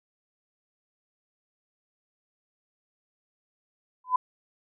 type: tone with exponential growth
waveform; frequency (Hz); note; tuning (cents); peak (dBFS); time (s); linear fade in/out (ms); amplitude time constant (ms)
sine; 1007; B5; +33; -15; 4.04-4.16; 5; 24
effects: none